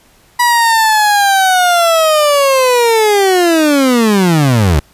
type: linear sweep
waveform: 30% pulse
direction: down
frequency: 976 to 68 Hz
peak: -5 dBFS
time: 0.39-4.8 s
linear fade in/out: 10 ms
effects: pink hiss -48 dBFS RMS until 4.93 s + resampled to 32000 Hz